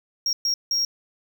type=tone bursts at uneven times; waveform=triangle; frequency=5588 Hz; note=F8; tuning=in tune; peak=-19 dBFS; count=3; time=0.26-0.33 / 0.45-0.54 / 0.71-0.85 s; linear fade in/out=2 ms; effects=none

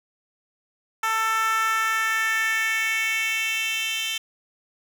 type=tone with high-pass filter sweep; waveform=10% pulse; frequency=444.1 Hz; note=A4; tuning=16 cents sharp; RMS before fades=-24 dBFS; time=1.03-4.18 s; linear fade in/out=5 ms; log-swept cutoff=1100 to 3200 Hz; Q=3.3; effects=none

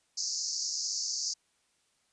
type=band-pass noise; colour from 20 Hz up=pink; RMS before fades=-34 dBFS; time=0.17-1.34 s; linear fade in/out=10 ms; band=4600 to 6900 Hz; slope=96 dB/octave; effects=white hiss -72 dBFS RMS until 2.12 s + resampled to 22050 Hz

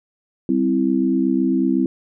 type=chord; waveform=sine; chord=C major; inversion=second; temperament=equal; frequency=196 / 261.6 / 329.6 Hz; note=G3 / C4 / E4; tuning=0 / 0 / 0 cents; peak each=-22 / -18 / -20 dBFS; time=0.49-1.86 s; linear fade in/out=2 ms; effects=none

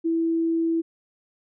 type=tone; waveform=sine; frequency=329.6 Hz; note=E4; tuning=in tune; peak=-20 dBFS; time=0.04-0.82 s; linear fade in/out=20 ms; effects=none

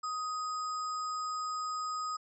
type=tone with sample-and-hold; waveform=sine; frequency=1253 Hz; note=D#6; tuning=12 cents sharp; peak=-33 dBFS; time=0.03-2.17 s; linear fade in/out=10 ms; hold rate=6300 Hz; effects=resampled to 22050 Hz

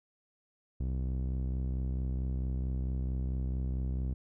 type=tone with low-pass filter; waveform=sawtooth; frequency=64.5 Hz; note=C2; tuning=24 cents flat; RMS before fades=-33 dBFS; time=0.8-4.14 s; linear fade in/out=5 ms; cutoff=240 Hz; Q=0.62; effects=none

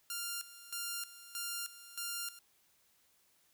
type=tone with tremolo; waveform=5% pulse; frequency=1396.9 Hz; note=F6; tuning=in tune; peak=-26 dBFS; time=0.1-2.39 s; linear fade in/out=2 ms; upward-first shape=square; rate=1.6 Hz; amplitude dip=80%; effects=white hiss -71 dBFS RMS until 3.53 s

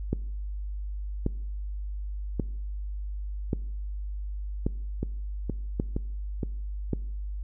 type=two click trains; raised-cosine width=3 ms; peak=-16 / -13 dBFS; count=4 / 7; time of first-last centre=5.03-6.432 / 0.13-6.933 s; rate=2.14 / 0.882 Hz; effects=noise-tail reverb RT60 0.8 s tail -22 dB re dry + added 50 Hz sine -31 dBFS peak until 7.43 s

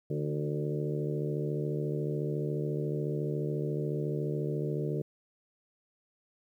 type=harmonic tone with a mistuned harmonic; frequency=74.1 Hz; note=D2; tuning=16 cents sharp; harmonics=2 / 3 / 4 / 5 / 6 / 7 / 8; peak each=-32 / -43 / -40 / -37 / -37 / -46 / -45 dBFS; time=0.1-5.02 s; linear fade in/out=5 ms; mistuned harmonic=4; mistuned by=+41 cents; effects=11-bit

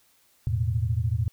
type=chord; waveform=sine; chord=E suspended fourth; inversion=none; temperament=equal; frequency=82.41 / 110 / 123.47 Hz; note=E2 / A2 / B2; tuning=0 / 0 / 0 cents; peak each=-28 / -25 / -29 dBFS; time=0.47-1.28 s; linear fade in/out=0 ms; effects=white hiss -63 dBFS RMS until 1.32 s

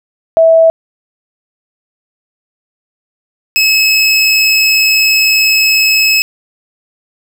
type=tone pair in turn; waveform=sine / 25% pulse; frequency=653 / 2583 Hz; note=E5 / E7; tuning=-17 / -36 cents; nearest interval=2 octaves; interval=2381 cents; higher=second; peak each=-3 dBFS; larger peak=neither; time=0.37-0.7 / 3.56-6.22 s; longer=second; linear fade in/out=0 ms; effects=none

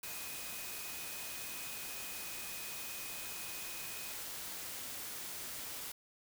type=tone in noise; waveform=sine; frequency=2503 Hz; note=D#7; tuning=10 cents sharp; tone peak=-51 dBFS; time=0.03-4.13 s; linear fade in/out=5 ms; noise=white; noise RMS=-44 dBFS; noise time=0.03-5.92 s; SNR=-10 dB; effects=none

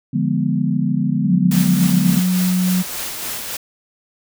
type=chord; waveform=sine; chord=D diminished seventh; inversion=none; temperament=equal with one note detuned; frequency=147.6 / 174.61 / 207.7 / 246.9 Hz; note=D3 / F3 / Ab3 / Cb4; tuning=+9 / 0 / 0 / 0 cents; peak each=-21 dBFS; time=0.13-2.2 s; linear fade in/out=10 ms
type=tone; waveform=sine; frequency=182.7 Hz; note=F#3; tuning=22 cents flat; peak=-14 dBFS; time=1.24-2.83 s; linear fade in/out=20 ms
type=noise with tremolo; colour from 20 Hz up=white; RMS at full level=-25 dBFS; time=1.51-3.57 s; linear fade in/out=5 ms; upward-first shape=sine; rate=3.5 Hz; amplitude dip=35%
effects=none

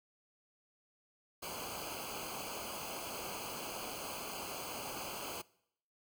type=noise with comb filter; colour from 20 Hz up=pink; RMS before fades=-43 dBFS; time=1.42-5.42 s; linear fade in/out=10 ms; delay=0.54 ms; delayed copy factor=-0.9; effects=noise-tail reverb RT60 0.7 s tail -22 dB re dry

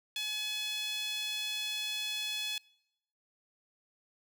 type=tone with high-pass filter; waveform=sawtooth; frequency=851 Hz; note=G#5; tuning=42 cents sharp; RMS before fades=-36 dBFS; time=0.16-2.58 s; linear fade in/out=2 ms; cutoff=3100 Hz; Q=4.6; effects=noise-tail reverb RT60 0.8 s tail -25 dB re dry

